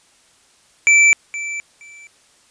square tone with echo, 2329 Hz, D7, 15 cents flat, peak -9 dBFS, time 0.87-1.13 s, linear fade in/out 0 ms, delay 470 ms, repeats 2, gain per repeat -15 dB, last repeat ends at 2.07 s, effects white hiss -54 dBFS RMS until 2.5 s + resampled to 22050 Hz

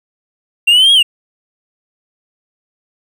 triangle linear two-way sweep, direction up then down, 2731 to 3322 to 2731 Hz, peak -4 dBFS, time 0.67-1.03 s, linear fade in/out 10 ms, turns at 0.93 s, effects none

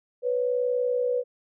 sine tone pair together, 493.9 / 554.4 Hz, B4 / C#5, 0 / 0 cents, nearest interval major second, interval 200 cents, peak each -23 / -30 dBFS, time 0.22-1.24 s, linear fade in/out 50 ms, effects none

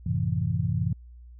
sine chord, F# half-diminished seventh, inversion none, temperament just, 92.5 / 111 / 133.2 / 166.5 Hz, F#2 / A2 / C3 / E3, 0 / +16 / +31 / +18 cents, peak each -29 dBFS, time 0.06-0.93 s, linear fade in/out 5 ms, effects added 60 Hz sine -44 dBFS peak until 1.39 s

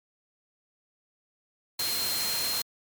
sine tone in noise, 4186 Hz, C8, in tune, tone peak -30 dBFS, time 1.79-2.62 s, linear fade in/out 5 ms, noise white, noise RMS -31 dBFS, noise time 1.79-2.62 s, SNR -2 dB, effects MP3 96 kbps

